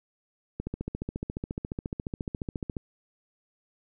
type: click train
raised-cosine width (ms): 3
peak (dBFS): -19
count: 32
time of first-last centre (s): 0.6-2.768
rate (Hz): 14.3
effects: none

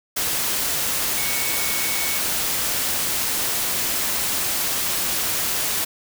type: tone in noise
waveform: sine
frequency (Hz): 2224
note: C#7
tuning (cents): +5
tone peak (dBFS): -30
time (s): 1.17-2.19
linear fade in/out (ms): 10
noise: white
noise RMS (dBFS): -23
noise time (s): 0.16-5.85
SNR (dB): -10
effects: none

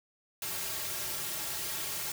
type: noise with comb filter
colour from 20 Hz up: white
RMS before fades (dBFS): -36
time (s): 0.42-2.12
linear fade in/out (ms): 2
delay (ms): 4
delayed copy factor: -1
effects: none

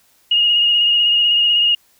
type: tone with vibrato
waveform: sine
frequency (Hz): 2861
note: F7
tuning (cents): +41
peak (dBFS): -11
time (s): 0.31-1.75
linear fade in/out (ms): 5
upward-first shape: triangle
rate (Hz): 16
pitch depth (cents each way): 28
effects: white hiss -56 dBFS RMS until 1.99 s

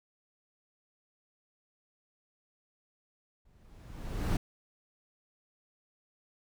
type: noise with exponential growth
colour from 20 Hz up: brown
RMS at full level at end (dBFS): -26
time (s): 3.45-4.37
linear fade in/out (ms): 5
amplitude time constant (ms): 200
effects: none

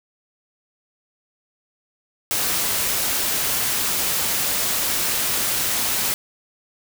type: noise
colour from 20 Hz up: white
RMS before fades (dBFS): -22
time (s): 2.31-6.14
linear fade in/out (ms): 0
effects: none

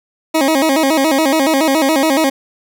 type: tone with vibrato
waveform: 20% pulse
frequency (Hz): 293.7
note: D4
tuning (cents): 0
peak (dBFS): -6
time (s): 0.34-2.3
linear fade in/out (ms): 10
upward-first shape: square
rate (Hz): 7.1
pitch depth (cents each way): 140
effects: none

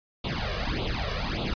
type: noise with flanger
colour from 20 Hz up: pink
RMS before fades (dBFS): -29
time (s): 0.24-1.54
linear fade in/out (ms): 5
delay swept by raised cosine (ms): 0.27 to 1.77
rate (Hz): 1.7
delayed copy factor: +0.9
effects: resampled to 11025 Hz

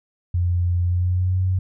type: tone with pitch glide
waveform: sine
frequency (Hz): 88 to 92.86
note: F2 to F#2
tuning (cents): +14 to +7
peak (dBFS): -17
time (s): 0.34-1.59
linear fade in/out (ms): 5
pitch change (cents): +93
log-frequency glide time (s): 0.83-1.4
effects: none

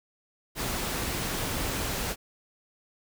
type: noise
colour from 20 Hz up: pink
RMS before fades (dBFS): -31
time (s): 0.55-2.16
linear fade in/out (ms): 50
effects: none

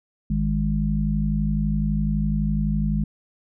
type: harmonic tone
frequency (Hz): 51.91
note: G#1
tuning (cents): 0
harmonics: 1 / 3 / 4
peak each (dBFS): -24 / -24 / -24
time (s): 0.3-3.04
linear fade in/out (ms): 5
effects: none

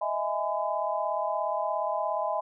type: chord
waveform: sine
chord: E major seventh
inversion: third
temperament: equal with one note detuned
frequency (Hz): 622.3 / 659.3 / 830.6 / 1013.2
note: D#5 / E5 / G#5 / B5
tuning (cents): 0 / 0 / 0 / +44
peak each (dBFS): -32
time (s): 0.01-2.41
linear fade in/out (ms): 10
effects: none

